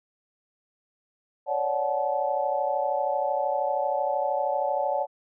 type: chord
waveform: sine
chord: D major seventh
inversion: third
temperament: equal with one note detuned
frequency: 554.4 / 587.3 / 740 / 865.4 Hz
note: C#5 / D5 / F#5 / A5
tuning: 0 / 0 / 0 / -29 cents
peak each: -29 dBFS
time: 1.46-5.07 s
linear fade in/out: 50 ms
effects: none